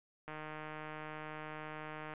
click train, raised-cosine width 0.5 ms, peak -30 dBFS, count 287, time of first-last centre 0.28-2.137 s, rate 154 Hz, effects resampled to 8000 Hz

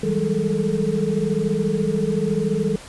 sine tone cluster, 161.7 / 191.5 / 205.5 / 427 / 447.9 Hz, E3 / G3 / G#3 / G#4 / A4, -33 / -40 / -18 / +48 / +31 cents, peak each -25 dBFS, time 0.03-2.76 s, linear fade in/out 5 ms, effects pink hiss -40 dBFS RMS until 2.88 s + resampled to 24000 Hz

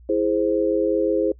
sine chord, E augmented, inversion none, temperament equal, 329.6 / 415.3 / 523.3 Hz, E4 / G#4 / B#4, 0 / 0 / 0 cents, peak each -22 dBFS, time 0.09-1.32 s, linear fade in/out 5 ms, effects noise-tail reverb RT60 0.1 s tail -24 dB re dry + added 60 Hz sine -44 dBFS peak until 1.39 s

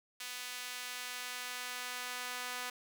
sawtooth tone with high-pass filter sweep, 248.4 Hz, B3, 10 cents sharp, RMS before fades -42 dBFS, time 0.2-2.7 s, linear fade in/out 5 ms, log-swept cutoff 2400 to 1200 Hz, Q 0.78, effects none

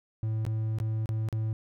triangle tone with dropouts, 110 Hz, A2, in tune, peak -25 dBFS, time 0.23-1.53 s, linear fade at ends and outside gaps 0 ms, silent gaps 0.451-0.465 / 0.786-0.801 / 1.058-1.091 / 1.287-1.327 s, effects none

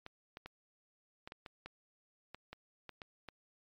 clicks, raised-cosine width 0.3 ms, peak -30 dBFS, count 12, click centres 0.064 / 0.371 / 0.46 / 1.275 / 1.321 / 1.462 / 1.66 / 2.346 / 2.53 / 2.893 / 3.018 / 3.287 s, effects MP3 96 kbps

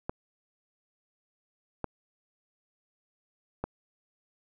clicks, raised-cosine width 1 ms, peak -17 dBFS, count 3, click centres 0.095 / 1.843 / 3.64 s, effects none

